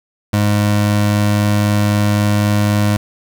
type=tone; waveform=25% pulse; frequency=103.83 Hz; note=G#2; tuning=in tune; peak=-8 dBFS; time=0.33-2.97 s; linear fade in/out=5 ms; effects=8-bit